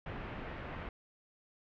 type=low-pass noise; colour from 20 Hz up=pink; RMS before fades=-43 dBFS; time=0.06-0.89 s; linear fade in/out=2 ms; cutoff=2500 Hz; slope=24 dB/octave; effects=none